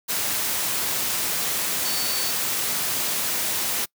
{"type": "tone in noise", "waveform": "sine", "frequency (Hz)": 4497, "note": "C#8", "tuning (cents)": 24, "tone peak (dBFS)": -29, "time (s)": [1.84, 2.32], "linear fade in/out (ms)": 20, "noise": "white", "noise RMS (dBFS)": -25, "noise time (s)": [0.08, 3.86], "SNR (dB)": -7, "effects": ["noise-tail reverb RT60 0.1 s tail -25 dB re dry", "high-pass 100 Hz 12 dB/octave"]}